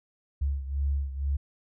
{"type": "beating tone pair", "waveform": "sine", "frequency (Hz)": [69.3, 71.4], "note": ["C#2", "D2"], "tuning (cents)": [0, -48], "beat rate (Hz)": 2.1, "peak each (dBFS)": [-27, -32], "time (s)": [0.41, 1.37], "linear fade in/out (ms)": 10, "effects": []}